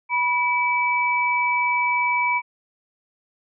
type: tone pair together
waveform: sine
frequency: 977.1 / 2300 Hz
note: B5 / D7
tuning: -19 / -37 cents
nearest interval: octave + minor third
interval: 1482 cents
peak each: -21 dBFS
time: 0.09-2.42 s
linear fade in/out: 50 ms
effects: none